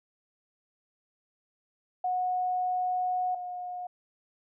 sine tone pair in turn, 731 / 720.9 Hz, F#5 / F#5, -21 / -45 cents, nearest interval unison, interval 24 cents, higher first, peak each -26 / -34 dBFS, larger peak first, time 2.04-3.35 / 3.35-3.87 s, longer first, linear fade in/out 5 ms, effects none

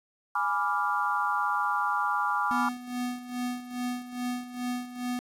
sine chord, G# diminished seventh, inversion none, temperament equal, 830.6 / 987.8 / 1174.7 / 1396.9 Hz, G#5 / B5 / D6 / F6, 0 / 0 / 0 / 0 cents, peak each -31 / -31 / -29 / -31 dBFS, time 0.35-2.69 s, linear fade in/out 5 ms
square tone with tremolo, 246.9 Hz, B3, in tune, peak -29 dBFS, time 2.51-5.19 s, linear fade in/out 0 ms, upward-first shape sine, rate 2.4 Hz, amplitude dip 80%
effects resampled to 32000 Hz + 9-bit

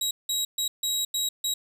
25% pulse tone bursts at uneven times, 3839 Hz, B7, 50 cents flat, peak -21 dBFS, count 6, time 0.01-0.11 / 0.29-0.45 / 0.58-0.68 / 0.83-1.05 / 1.14-1.29 / 1.44-1.54 s, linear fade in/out 5 ms, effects 10-bit

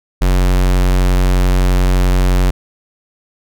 square tone, 45.79 Hz, F#1, 17 cents flat, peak -10 dBFS, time 0.21-2.51 s, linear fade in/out 10 ms, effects none

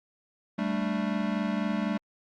square chord, G suspended second, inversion none, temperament equal, 196 / 220 / 293.7 Hz, G3 / A3 / D4, 0 / 0 / 0 cents, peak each -31 / -31 / -35 dBFS, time 0.58-1.98 s, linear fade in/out 10 ms, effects low-pass 3000 Hz 12 dB/octave + Opus 48 kbps

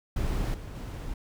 brown noise with level steps, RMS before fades -29 / -39 / -36 dBFS, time 0.16-1.14 s, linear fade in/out 5 ms, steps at 0.54 / 0.75 s, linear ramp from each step 2 ms, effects none

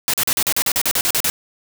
white noise bursts, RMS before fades -18 dBFS, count 13, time 0.08-1.3 s, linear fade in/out 0 ms, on 56 ms, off 41 ms, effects none

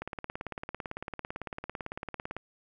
click train, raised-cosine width 0.5 ms, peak -21 dBFS, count 43, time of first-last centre 0.02-2.366 s, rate 17.9 Hz, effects none

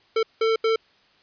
square tone bursts at uneven times, 447.4 Hz, A4, 29 cents sharp, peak -19 dBFS, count 3, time 0.16-0.23 / 0.41-0.56 / 0.64-0.76 s, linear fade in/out 5 ms, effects white hiss -59 dBFS RMS until 1.22 s + resampled to 11025 Hz

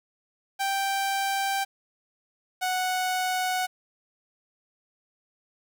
sawtooth tone pair in turn, 784 / 738.7 Hz, G5 / F#5, 0 / -3 cents, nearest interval minor second, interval 103 cents, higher first, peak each -21 dBFS, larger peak neither, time 0.59-1.65 / 2.61-3.67 s, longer neither, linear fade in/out 20 ms, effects 9-bit

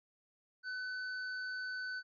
square tone, 1507 Hz, F#6, 31 cents sharp, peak -39 dBFS, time 0.63-2.03 s, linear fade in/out 50 ms, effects resampled to 11025 Hz

